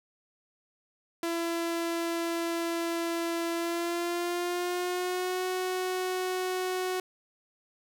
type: tone with pitch glide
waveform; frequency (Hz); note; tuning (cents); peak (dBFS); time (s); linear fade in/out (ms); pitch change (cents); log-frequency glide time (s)
sawtooth; 336.4 to 369; E4 to F#4; +35 to -5; -25; 1.23-7; 2; +160; 3.52-5.45
effects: none